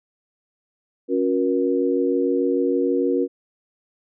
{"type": "tone cluster", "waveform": "sine", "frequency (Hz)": [276.4, 363, 474.9], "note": ["C#4", "F#4", "A#4"], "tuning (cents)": [-5, -33, 32], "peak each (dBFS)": -22, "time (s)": [1.08, 3.28], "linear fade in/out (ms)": 50, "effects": []}